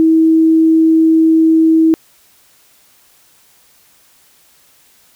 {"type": "tone", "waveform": "sine", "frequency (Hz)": 322, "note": "E4", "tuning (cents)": -41, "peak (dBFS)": -6, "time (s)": [0, 1.94], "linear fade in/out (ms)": 0, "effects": ["white hiss -50 dBFS RMS until 5.15 s"]}